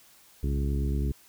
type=harmonic tone with a mistuned harmonic; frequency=69.3 Hz; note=C#2; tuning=in tune; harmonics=1 / 2 / 3 / 4 / 5 / 6; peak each=-26 / -32 / -36 / -38 / -40 / -42 dBFS; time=0.43-1.12 s; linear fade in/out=5 ms; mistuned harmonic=1; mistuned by=-97 cents; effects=white hiss -57 dBFS RMS until 1.28 s